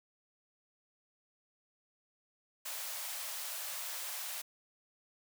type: high-pass noise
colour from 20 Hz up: white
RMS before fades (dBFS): -41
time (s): 2.65-4.42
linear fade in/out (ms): 10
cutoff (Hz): 540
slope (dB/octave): 48
effects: none